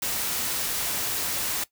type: noise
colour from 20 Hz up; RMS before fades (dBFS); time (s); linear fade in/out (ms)
white; -28; 0.02-1.64; 5
effects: noise-tail reverb RT60 0.1 s tail -18 dB re dry